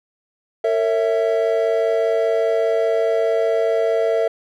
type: chord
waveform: triangle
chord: A# diminished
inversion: none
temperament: equal with one note detuned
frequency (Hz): 454.2 / 554.4 / 659.3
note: A#4 / C#5 / E5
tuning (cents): -45 / 0 / 0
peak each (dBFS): -17 / -23 / -17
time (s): 0.64-4.28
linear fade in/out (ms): 5
effects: none